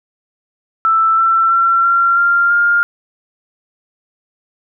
sine tone with pitch steps, 1325 / 1341.2 / 1357.5 / 1374.1 / 1390.9 / 1407.8 Hz, E6 / E6 / F6 / F6 / F6 / F6, +9 / +30 / -50 / -29 / -7 / +13 cents, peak -9 dBFS, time 0.85-2.83 s, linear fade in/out 0 ms, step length 330 ms, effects none

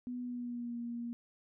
sine tone with pitch glide, 246.9 to 236.6 Hz, B3 to A#3, 0 to +26 cents, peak -37 dBFS, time 0.07-1.13 s, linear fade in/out 0 ms, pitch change -74 cents, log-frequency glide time 0.21-0.77 s, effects none

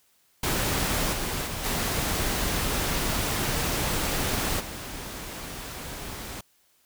pink noise with level steps, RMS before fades -26 / -30 / -33 / -27 / -37 dBFS, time 0.43-6.41 s, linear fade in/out 5 ms, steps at 1.12 / 1.46 / 1.63 / 4.59 s, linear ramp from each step 20 ms, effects white hiss -65 dBFS RMS until 6.85 s

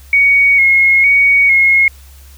sine tone with vibrato, 2200 Hz, C#7, 14 cents flat, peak -6 dBFS, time 0.13-1.88 s, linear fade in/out 2 ms, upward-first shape square, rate 1.1 Hz, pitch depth 31 cents each way, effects added 68 Hz sine -36 dBFS peak until 2.37 s + white hiss -45 dBFS RMS until 2.37 s

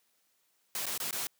white noise with dropouts, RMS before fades -35 dBFS, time 0.75-1.27 s, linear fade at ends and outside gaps 2 ms, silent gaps 0.857-0.865 / 0.978-1 / 1.11-1.127 s, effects white hiss -73 dBFS RMS until 1.39 s + high-pass 150 Hz 12 dB/octave

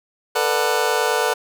25% pulse chord, B minor seventh, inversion third, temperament just, 444.5 / 493.9 / 592.7 / 740.8 Hz, A4 / B4 / D5 / F#5, +18 / 0 / +16 / +2 cents, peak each -18 / -19 / -22 / -21 dBFS, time 0.35-1.34 s, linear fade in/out 10 ms, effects none

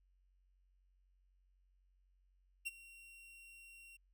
45% pulse tone with ADSR envelope, 2742 Hz, F7, 32 cents flat, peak -37 dBFS, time 2.65-3.97 s, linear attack 20 ms, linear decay 28 ms, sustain -19 dB, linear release 10 ms, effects added 46 Hz sine -70 dBFS peak until 4.13 s

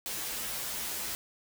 white noise with comb filter, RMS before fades -36 dBFS, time 0.06-1.15 s, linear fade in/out 0 ms, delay 11 ms, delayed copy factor -0.8, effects none

